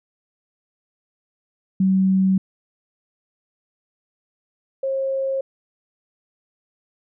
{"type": "tone pair in turn", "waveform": "sine", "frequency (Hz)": [190, 537.4], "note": ["F#3", "C5"], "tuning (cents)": [46, 46], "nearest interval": "octave + tritone", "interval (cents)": 1800, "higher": "second", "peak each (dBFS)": [-14, -20], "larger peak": "first", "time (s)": [[1.8, 2.38], [4.83, 5.41]], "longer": "neither", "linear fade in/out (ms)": 5, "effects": []}